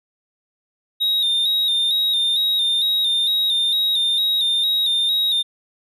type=tone with vibrato; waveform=triangle; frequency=3709 Hz; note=A#7; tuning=9 cents flat; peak=-15 dBFS; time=1-5.43 s; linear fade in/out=20 ms; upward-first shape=square; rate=2.2 Hz; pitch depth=43 cents each way; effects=none